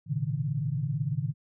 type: tone cluster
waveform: sine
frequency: 111.7 / 123.2 / 140.1 / 157.8 Hz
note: A2 / B2 / C#3 / D#3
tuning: +27 / -4 / +19 / +25 cents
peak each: -35 / -36 / -30 / -32 dBFS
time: 0.06-1.34 s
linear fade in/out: 50 ms
effects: none